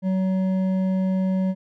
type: tone with hard clipping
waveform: sine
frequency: 188.2 Hz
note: F#3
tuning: 30 cents sharp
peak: -21 dBFS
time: 0.02-1.55 s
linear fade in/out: 50 ms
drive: 7 dB
effects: none